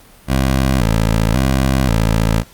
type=tone with vibrato; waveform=15% pulse; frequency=60.3 Hz; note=B1; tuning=41 cents flat; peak=-6 dBFS; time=0.27-2.44 s; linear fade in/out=50 ms; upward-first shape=square; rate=0.93 Hz; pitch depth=160 cents each way; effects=pink hiss -45 dBFS RMS until 2.53 s + Opus 48 kbps